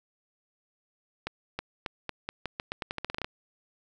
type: accelerating click train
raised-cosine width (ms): 0.3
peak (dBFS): -16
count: 17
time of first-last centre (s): 1.27-3.245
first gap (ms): 320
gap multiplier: 0.85
effects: none